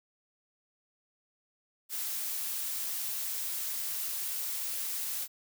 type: noise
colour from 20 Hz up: blue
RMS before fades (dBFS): -35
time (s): 1.89-5.28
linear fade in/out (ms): 50
effects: none